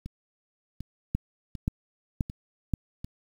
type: two click trains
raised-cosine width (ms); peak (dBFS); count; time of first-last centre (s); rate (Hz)
5; -24 / -13; 5 / 4; 0.06-3.045 / 1.15-2.737; 1.34 / 1.89
effects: 8-bit